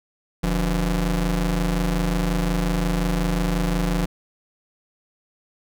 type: ring-modulated tone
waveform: 35% pulse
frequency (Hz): 109.6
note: A2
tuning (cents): -6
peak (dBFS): -15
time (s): 0.43-4.06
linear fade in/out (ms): 10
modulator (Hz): 67.6
effects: none